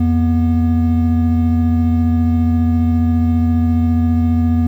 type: tone pair together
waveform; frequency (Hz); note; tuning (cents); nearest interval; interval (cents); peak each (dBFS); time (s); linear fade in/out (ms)
triangle; 85.4 / 241.5; F2 / B3; -38 / -39; octave + tritone; 1799; -12; 0-4.67; 5
effects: 8-bit